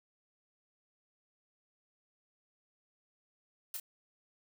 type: noise with echo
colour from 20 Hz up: blue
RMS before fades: -39 dBFS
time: 3.74-3.77 s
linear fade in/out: 2 ms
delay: 29 ms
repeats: 1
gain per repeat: -5 dB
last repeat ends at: 3.799 s
effects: none